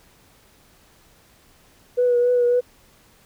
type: tone with vibrato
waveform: sine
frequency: 488.4 Hz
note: B4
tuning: 19 cents flat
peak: -14 dBFS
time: 1.97-2.61 s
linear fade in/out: 20 ms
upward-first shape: triangle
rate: 3.6 Hz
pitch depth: 28 cents each way
effects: tanh soft clip ceiling -10 dBFS + pink hiss -55 dBFS RMS until 3.25 s